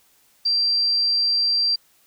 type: tone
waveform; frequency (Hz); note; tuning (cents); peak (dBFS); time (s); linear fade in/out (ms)
sine; 4715; D8; +6; -17; 0.45-1.76; 10
effects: white hiss -59 dBFS RMS until 2.06 s